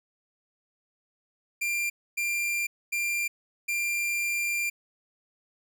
45% pulse tone bursts at uneven times, 2382 Hz, D7, 24 cents sharp, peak -26 dBFS, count 4, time 1.61-1.9 / 2.17-2.67 / 2.92-3.28 / 3.68-4.7 s, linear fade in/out 10 ms, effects none

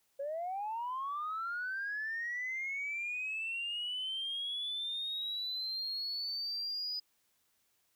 sine linear sweep, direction up, 541 to 4978 Hz, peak -34 dBFS, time 0.19-7 s, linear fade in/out 10 ms, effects tanh soft clip ceiling -31 dBFS + white hiss -75 dBFS RMS until 7.95 s

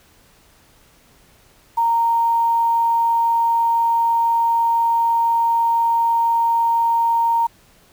sine tone with quantisation, 926 Hz, A#5, 12 cents flat, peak -14 dBFS, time 1.77-7.47 s, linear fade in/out 10 ms, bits 7, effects pink hiss -53 dBFS RMS until 7.92 s

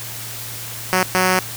5% pulse tone bursts at uneven times, 185 Hz, F#3, in tune, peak -3 dBFS, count 2, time 0.93-1.03 / 1.15-1.39 s, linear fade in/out 0 ms, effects added 115 Hz sine -36 dBFS peak until 1.56 s + white hiss -31 dBFS RMS until 1.56 s

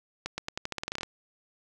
accelerating click train, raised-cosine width 0.2 ms, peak -15 dBFS, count 14, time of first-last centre 0.26-1.032 s, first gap 120 ms, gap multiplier 0.87, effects none

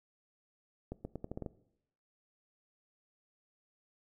accelerating click train, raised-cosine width 2 ms, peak -26 dBFS, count 8, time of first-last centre 0.92-1.462 s, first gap 130 ms, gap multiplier 0.82, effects noise-tail reverb RT60 0.8 s tail -19 dB re dry

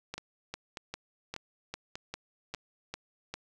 two click trains, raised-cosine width 0.2 ms, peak -20 / -22 dBFS, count 9 / 5, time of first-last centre 0.14-3.34 / 0.18-2.547 s, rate 2.5 / 1.69 Hz, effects none

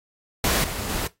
pink noise with level steps, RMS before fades -21 / -31 / -28 dBFS, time 0.44-1.07 s, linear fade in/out 2 ms, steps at 0.64 / 0.89 s, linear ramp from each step 2 ms, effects noise-tail reverb RT60 0.2 s tail -19 dB re dry + AAC 48 kbps

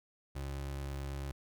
30% pulse tone, 69.1 Hz, C#2, 5 cents flat, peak -35 dBFS, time 0.35-1.32 s, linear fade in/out 10 ms, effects none

